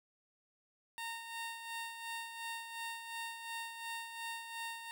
15% pulse tone with tremolo, 919 Hz, A#5, 25 cents flat, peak -33 dBFS, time 0.98-4.91 s, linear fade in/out 0 ms, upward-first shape sine, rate 2.8 Hz, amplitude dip 55%, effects none

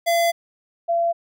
square / sine tone pair in turn, 680 / 680 Hz, F5 / F5, -46 / -46 cents, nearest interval unison, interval 0 cents, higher neither, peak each -17 dBFS, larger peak neither, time 0.06-0.32 / 0.88-1.13 s, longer first, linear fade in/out 20 ms, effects none

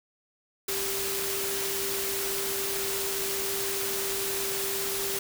sine tone in noise, 392.8 Hz, G4, 4 cents sharp, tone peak -34 dBFS, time 0.68-5.19 s, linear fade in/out 5 ms, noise white, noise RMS -31 dBFS, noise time 0.68-5.19 s, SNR -6 dB, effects none

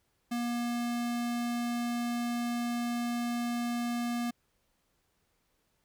square tone, 238.7 Hz, A#3, 41 cents sharp, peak -31 dBFS, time 0.31-4.31 s, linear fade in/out 10 ms, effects pink hiss -75 dBFS RMS until 5.84 s

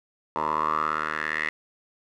10% pulse tone with band-pass filter sweep, 77.3 Hz, D#2, 11 cents flat, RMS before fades -27 dBFS, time 0.36-1.49 s, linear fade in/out 0 ms, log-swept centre 890 to 2000 Hz, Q 6.1, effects none

